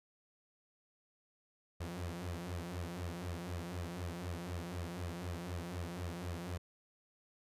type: tone with flanger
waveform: sawtooth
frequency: 87.31 Hz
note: F2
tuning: in tune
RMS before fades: -42 dBFS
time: 1.8-6.58 s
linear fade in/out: 10 ms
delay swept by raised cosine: 1.6 to 6.3 ms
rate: 4 Hz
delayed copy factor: +1
effects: resampled to 32000 Hz